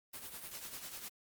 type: noise with tremolo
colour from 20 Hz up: white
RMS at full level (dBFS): -44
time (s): 0.13-1.09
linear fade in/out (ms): 10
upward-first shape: triangle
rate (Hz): 10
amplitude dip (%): 65
effects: Opus 32 kbps